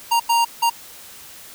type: tone bursts at uneven times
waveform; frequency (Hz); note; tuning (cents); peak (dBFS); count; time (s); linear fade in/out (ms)
square; 932.3; A#5; 0; -15; 3; 0.11-0.2 / 0.29-0.45 / 0.62-0.7; 10
effects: white hiss -41 dBFS RMS until 1.54 s